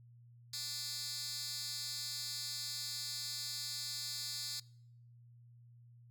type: tone with high-pass filter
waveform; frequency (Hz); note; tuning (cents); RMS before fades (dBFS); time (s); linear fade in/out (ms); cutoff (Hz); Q
10% pulse; 293.7; D4; 0; -42; 0.53-4.6; 5; 4800; 2.4
effects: noise-tail reverb RT60 0.7 s tail -24 dB re dry + added 119 Hz sine -57 dBFS peak until 6.1 s